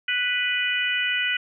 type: harmonic tone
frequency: 493.9 Hz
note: B4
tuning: in tune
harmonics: 3 / 4 / 5 / 6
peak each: -27 / -27 / -27 / -27 dBFS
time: 0.08-1.37 s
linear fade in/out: 5 ms
effects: none